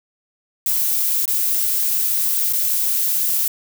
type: noise with dropouts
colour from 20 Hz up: violet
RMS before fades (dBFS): -19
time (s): 0.66-3.48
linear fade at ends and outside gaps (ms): 2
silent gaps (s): 1.256-1.278 / 2.527-2.533
effects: none